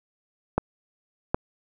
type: clicks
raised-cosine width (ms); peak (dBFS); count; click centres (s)
1; -7; 2; 0.58 / 1.345
effects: none